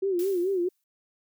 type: tone with vibrato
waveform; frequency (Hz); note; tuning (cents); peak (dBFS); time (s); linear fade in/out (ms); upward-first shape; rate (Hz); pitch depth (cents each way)
sine; 370; F#4; 0; -23; 0.02-0.69; 10; sine; 4.6; 120
type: noise with exponential decay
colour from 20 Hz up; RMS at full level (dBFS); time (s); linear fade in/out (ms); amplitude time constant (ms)
blue; -39; 0.19-0.84; 2; 140
effects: none